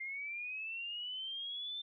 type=linear sweep; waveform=sine; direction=up; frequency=2093 to 3577 Hz; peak=-39 dBFS; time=0-1.82 s; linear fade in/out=10 ms; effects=none